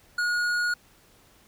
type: tone with tanh clipping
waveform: triangle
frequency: 1443 Hz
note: F#6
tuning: 44 cents flat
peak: -25 dBFS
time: 0.18-0.74 s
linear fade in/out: 5 ms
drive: 16 dB
effects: pink hiss -58 dBFS RMS until 1.47 s